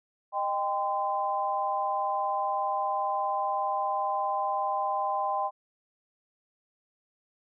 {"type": "tone cluster", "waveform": "sine", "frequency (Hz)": [617, 792, 1029], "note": ["D#5", "G5", "C6"], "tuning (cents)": [-15, 18, -29], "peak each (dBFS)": [-34, -29, -30], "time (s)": [0.32, 5.51], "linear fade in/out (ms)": 50, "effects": []}